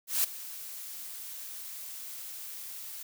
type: noise with ADSR envelope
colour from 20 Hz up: blue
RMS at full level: -25 dBFS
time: 0.07-3.03 s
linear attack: 170 ms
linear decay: 7 ms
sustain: -17 dB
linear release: 6 ms
effects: none